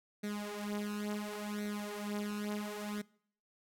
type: tone with flanger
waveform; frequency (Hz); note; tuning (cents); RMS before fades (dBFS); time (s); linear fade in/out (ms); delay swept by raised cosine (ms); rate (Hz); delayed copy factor
sawtooth; 207.7; G#3; 0; -39; 0.23-3.02; 10; 0.49 to 5.59; 0.71; +0.8
effects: noise-tail reverb RT60 0.6 s tail -23 dB re dry + AAC 64 kbps